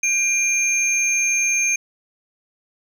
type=tone pair together; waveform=sine; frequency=2391 / 6365 Hz; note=D7 / G8; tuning=+30 / +26 cents; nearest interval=octave + perfect fourth; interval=1696 cents; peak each=-18 dBFS; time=0.03-1.76 s; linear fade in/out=5 ms; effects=tanh soft clip ceiling -12 dBFS + 8-bit